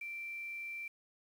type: tone with quantisation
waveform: sine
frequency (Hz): 2349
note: D7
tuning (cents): 0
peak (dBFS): -40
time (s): 0.01-0.88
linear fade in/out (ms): 5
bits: 10
effects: none